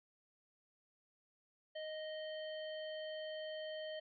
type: harmonic tone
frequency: 622.3 Hz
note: D#5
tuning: in tune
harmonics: 1 / 3 / 5 / 7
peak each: -43 / -53 / -51 / -61 dBFS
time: 1.75-4 s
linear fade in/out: 10 ms
effects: none